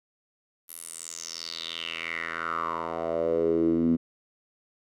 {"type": "tone with band-pass filter sweep", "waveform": "10% pulse", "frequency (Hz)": 82.9, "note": "E2", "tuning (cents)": 10, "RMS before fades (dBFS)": -29, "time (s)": [0.68, 3.97], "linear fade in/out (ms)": 20, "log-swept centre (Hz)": [12000, 230], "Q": 5.3, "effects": []}